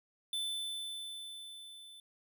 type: tone with level ramp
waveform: square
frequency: 3520 Hz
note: A7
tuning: in tune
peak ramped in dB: -34 to -52 dBFS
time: 0.33-2 s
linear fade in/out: 2 ms
effects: none